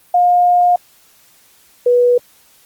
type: tone pair in turn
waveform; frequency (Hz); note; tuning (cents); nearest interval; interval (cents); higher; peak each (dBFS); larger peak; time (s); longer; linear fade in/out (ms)
sine; 711 / 488.5; F5 / B4; +31 / -19; tritone; 650; first; -8; neither; 0.14-0.76 / 1.86-2.18; first; 5
effects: white hiss -50 dBFS RMS until 2.65 s + Opus 32 kbps